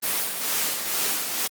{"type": "noise with tremolo", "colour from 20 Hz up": "white", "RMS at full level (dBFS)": -24, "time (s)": [0.02, 1.48], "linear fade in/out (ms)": 20, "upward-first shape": "sine", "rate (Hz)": 2.2, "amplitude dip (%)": 45, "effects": ["high-pass 200 Hz 12 dB/octave", "Opus 24 kbps"]}